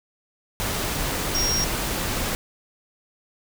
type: tone in noise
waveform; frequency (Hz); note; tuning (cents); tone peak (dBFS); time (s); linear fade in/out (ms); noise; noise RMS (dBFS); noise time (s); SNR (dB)
sine; 5600; F8; +4; -22; 1.35-1.64; 0; pink; -26; 0.6-2.35; +1
effects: none